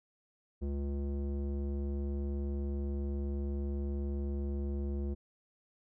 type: tone with low-pass filter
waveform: square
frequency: 70.3 Hz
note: C#2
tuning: 25 cents sharp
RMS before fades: -35 dBFS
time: 0.61-5.15 s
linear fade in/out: 20 ms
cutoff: 370 Hz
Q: 1.6
effects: none